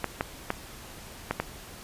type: clicks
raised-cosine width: 0.5 ms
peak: -11 dBFS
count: 5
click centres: 0.043 / 0.209 / 0.504 / 1.31 / 1.4 s
effects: pink hiss -45 dBFS RMS until 1.83 s + resampled to 32000 Hz